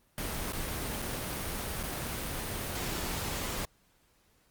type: noise with dropouts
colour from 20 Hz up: pink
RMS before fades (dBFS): -35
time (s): 0.18-3.65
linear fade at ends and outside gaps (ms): 0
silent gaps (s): 0.522-0.533 / 1.019-1.023 / 1.83-1.836
effects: pink hiss -68 dBFS RMS until 4.5 s + Opus 32 kbps